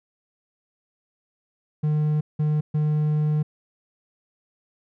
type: tone bursts at uneven times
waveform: triangle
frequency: 151.6 Hz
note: D#3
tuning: 45 cents flat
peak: -17 dBFS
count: 3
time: 1.83-2.21 / 2.39-2.61 / 2.74-3.43 s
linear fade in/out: 10 ms
effects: none

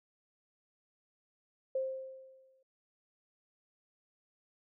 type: tone with exponential decay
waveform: sine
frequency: 527 Hz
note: C5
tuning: 12 cents sharp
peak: -29 dBFS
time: 1.75-2.63 s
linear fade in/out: 5 ms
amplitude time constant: 190 ms
effects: none

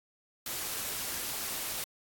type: noise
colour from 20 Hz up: white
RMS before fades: -36 dBFS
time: 0.46-1.84 s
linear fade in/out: 2 ms
effects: AAC 64 kbps

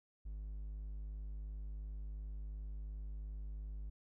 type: tone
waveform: triangle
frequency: 51.4 Hz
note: G#1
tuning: 17 cents flat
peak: -40 dBFS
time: 0.25-3.9 s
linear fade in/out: 10 ms
effects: none

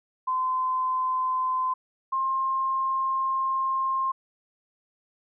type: tone pair in turn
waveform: sine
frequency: 1029 / 1061.6 Hz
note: C6 / C6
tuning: -29 / +25 cents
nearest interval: minor second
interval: 54 cents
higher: second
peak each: -23 dBFS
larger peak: neither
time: 0.27-1.74 / 2.12-4.12 s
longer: second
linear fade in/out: 10 ms
effects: none

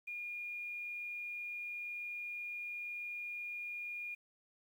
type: tone with quantisation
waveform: sine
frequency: 2427 Hz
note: D#7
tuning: 44 cents flat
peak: -40 dBFS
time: 0.07-4.15 s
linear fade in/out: 10 ms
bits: 11
effects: none

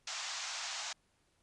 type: band-pass noise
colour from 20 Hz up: white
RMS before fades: -41 dBFS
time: 0.07-0.93 s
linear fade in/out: 5 ms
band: 670 to 7100 Hz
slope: 48 dB/octave
effects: pink hiss -74 dBFS RMS until 1.42 s + resampled to 24000 Hz

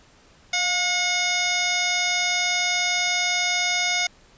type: harmonic tone with a mistuned harmonic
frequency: 725 Hz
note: F#5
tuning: 35 cents flat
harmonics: 1 / 2 / 3 / 4 / 5 / 6 / 7 / 8 / 9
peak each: -30 / -32 / -24 / -34 / -28 / -39 / -28 / -35 / -30 dBFS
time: 0.53-4.07 s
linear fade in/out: 5 ms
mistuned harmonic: 1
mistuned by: -39 cents
effects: pink hiss -54 dBFS RMS until 4.37 s + resampled to 16000 Hz

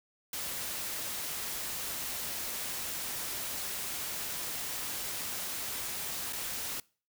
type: noise with dropouts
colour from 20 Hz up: white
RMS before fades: -37 dBFS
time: 0.33-6.8 s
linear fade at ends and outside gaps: 2 ms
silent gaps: 6.326-6.331 s
effects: noise-tail reverb RT60 0.4 s tail -24 dB re dry

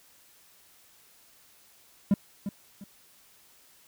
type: tone with echo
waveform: triangle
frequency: 200 Hz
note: G3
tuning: 35 cents sharp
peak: -16 dBFS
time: 2.11-2.14 s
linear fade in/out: 2 ms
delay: 350 ms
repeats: 2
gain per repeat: -11 dB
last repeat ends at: 2.84 s
effects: white hiss -59 dBFS RMS until 3.87 s

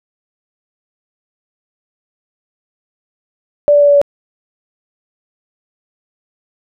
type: tone with pitch steps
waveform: sine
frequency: 584 / 580.6 / 577.3 / 574 / 570.7 Hz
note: D5 / D5 / D5 / D5 / D5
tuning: -10 / -20 / -30 / -40 / -50 cents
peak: -5 dBFS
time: 3.68-4.015 s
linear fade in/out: 0 ms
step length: 67 ms
effects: none

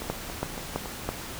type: two click trains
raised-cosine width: 1 ms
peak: -21 / -13 dBFS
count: 4 / 4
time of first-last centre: 0.02-0.858 / 0.1-1.09 s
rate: 3.58 / 3.03 Hz
effects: pink hiss -38 dBFS RMS until 1.39 s

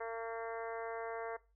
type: harmonic tone with a mistuned harmonic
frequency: 227.7 Hz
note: A#3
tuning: 40 cents flat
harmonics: 2 / 3 / 4 / 5 / 6 / 7 / 8 / 9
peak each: -41 / -45 / -47 / -49 / -51 / -52 / -53 / -54 dBFS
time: 0-1.37 s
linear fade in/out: 10 ms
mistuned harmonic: 6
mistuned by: +19 cents
effects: noise-tail reverb RT60 0.3 s tail -19 dB re dry + added 50 Hz sine -69 dBFS peak until 1.55 s

